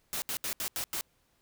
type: noise bursts at uneven times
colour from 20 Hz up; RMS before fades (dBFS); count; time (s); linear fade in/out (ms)
white; -34; 6; 0.13-0.22 / 0.29-0.37 / 0.44-0.53 / 0.6-0.68 / 0.76-0.84 / 0.93-1.01; 0
effects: pink hiss -71 dBFS RMS until 1.41 s